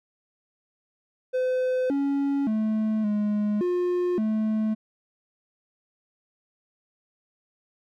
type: tone with pitch steps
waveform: triangle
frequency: 510 / 279.4 / 217.2 / 208.8 / 356.7 / 217.1 Hz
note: C5 / C#4 / A3 / G#3 / F4 / A3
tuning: -44 / +14 / -22 / +10 / +37 / -23 cents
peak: -20 dBFS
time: 1.33-4.75 s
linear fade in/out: 20 ms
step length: 570 ms
effects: none